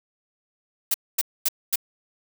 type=noise bursts; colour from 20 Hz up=blue; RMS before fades=-21 dBFS; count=4; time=0.91-1.758 s; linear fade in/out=5 ms; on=32 ms; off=240 ms; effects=none